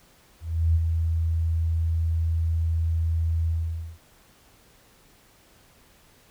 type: tone with ADSR envelope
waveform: sine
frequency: 82 Hz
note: E2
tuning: 9 cents flat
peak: -16 dBFS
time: 0.4-3.99 s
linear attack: 350 ms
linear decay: 38 ms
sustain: -5 dB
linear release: 510 ms
effects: pink hiss -57 dBFS RMS until 6.3 s